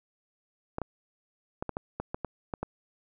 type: clicks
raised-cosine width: 1 ms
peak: -18 dBFS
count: 10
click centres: 0.784 / 0.817 / 1.625 / 1.693 / 1.769 / 2 / 2.145 / 2.247 / 2.538 / 2.63 s
effects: none